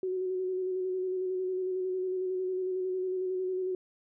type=tone with vibrato; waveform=sine; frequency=371.1 Hz; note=F#4; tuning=5 cents sharp; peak=-29 dBFS; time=0.03-3.75 s; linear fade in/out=2 ms; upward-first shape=square; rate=11 Hz; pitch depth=20 cents each way; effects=none